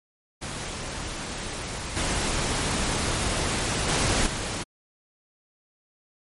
pink noise with level steps, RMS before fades -33 / -26 / -23 / -30 dBFS, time 0.41-4.64 s, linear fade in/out 20 ms, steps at 1.96 / 3.88 / 4.26 s, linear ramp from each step 10 ms, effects MP3 48 kbps

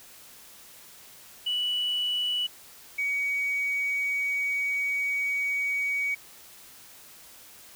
sine tone pair in turn, 2954 / 2255 Hz, F#7 / C#7, -3 / +29 cents, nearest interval perfect fourth, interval 468 cents, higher first, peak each -24 dBFS, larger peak neither, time 1.46-2.47 / 2.98-6.15 s, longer second, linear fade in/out 10 ms, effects tanh soft clip ceiling -21 dBFS + white hiss -50 dBFS RMS until 7.75 s

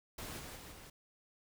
pink noise with level steps, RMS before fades -45 / -48 / -51 / -54 dBFS, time 0.18-0.9 s, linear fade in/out 5 ms, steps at 0.38 / 0.55 / 0.71 s, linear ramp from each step 20 ms, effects none

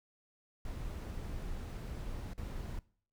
brown noise with dropouts, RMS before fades -41 dBFS, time 0.65-2.79 s, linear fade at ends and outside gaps 2 ms, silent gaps 2.335-2.378 s, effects noise-tail reverb RT60 0.5 s tail -21 dB re dry

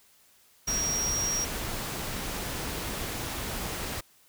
sine tone in noise, 5650 Hz, F8, 19 cents sharp, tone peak -27 dBFS, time 0.67-1.45 s, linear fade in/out 10 ms, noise pink, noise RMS -34 dBFS, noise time 0.67-4.01 s, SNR +4 dB, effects white hiss -61 dBFS RMS until 4.28 s

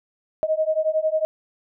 sine beating tone pair, 622.3 / 633.3 Hz, D#5 / D#5, 0 / +30 cents, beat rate 11 Hz, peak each -22 dBFS, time 0.43-1.25 s, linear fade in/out 0 ms, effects none

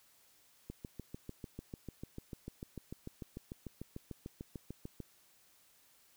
click train, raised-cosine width 3 ms, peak -30 dBFS, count 30, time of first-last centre 0.7-5.003 s, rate 6.74 Hz, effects white hiss -67 dBFS RMS until 6.16 s

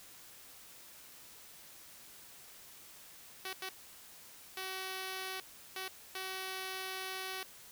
5% pulse tone bursts at uneven times, 377.9 Hz, F#4, 37 cents sharp, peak -28 dBFS, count 5, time 3.45-3.53 / 3.62-3.69 / 4.57-5.4 / 5.76-5.88 / 6.15-7.43 s, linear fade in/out 2 ms, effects white hiss -55 dBFS RMS until 7.71 s

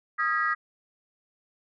sine tone cluster, 1244 / 1356 / 1635 / 1929 Hz, D#6 / E6 / G#6 / B6, -1 / +49 / -28 / -41 cents, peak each -26 / -34 / -29 / -28 dBFS, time 0.18-0.55 s, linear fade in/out 20 ms, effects tanh soft clip ceiling -14 dBFS

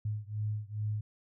sine beating tone pair, 105.1 / 107.5 Hz, G#2 / A2, +21 / -40 cents, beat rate 2.4 Hz, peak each -35 / -36 dBFS, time 0.05-1.01 s, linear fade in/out 5 ms, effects none

